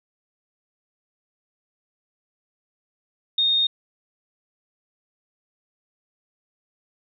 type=tone; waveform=sine; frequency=3691 Hz; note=A#7; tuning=18 cents flat; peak=-17 dBFS; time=3.38-3.67 s; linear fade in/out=5 ms; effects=none